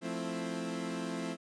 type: chord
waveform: 30% pulse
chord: F major seventh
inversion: none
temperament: equal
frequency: 174.61 / 220 / 261.6 / 329.6 Hz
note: F3 / A3 / C4 / E4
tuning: 0 / 0 / 0 / 0 cents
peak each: -38 / -39 / -37 / -39 dBFS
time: 0.01-1.37 s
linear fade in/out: 50 ms
effects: resampled to 22050 Hz